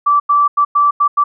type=tone bursts at uneven times; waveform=sine; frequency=1162 Hz; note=D6; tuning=19 cents flat; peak=-8 dBFS; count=6; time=0.06-0.2 / 0.29-0.48 / 0.57-0.65 / 0.75-0.91 / 1-1.08 / 1.17-1.24 s; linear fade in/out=10 ms; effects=none